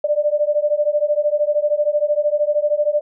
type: beating tone pair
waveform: sine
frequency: 587.3 / 600.3 Hz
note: D5 / D5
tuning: 0 / +38 cents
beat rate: 13 Hz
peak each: -18 dBFS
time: 0.04-3.01 s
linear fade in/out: 5 ms
effects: none